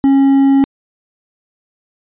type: tone with hard clipping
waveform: triangle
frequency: 273.5 Hz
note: C#4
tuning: 23 cents flat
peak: -8 dBFS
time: 0.04-0.64 s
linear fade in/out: 0 ms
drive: 7 dB
effects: resampled to 8000 Hz